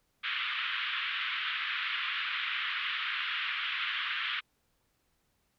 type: band-pass noise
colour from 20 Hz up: white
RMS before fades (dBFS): -34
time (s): 0.23-4.41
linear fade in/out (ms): 20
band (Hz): 1200 to 3400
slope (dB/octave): 48
effects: pink hiss -75 dBFS RMS until 5.58 s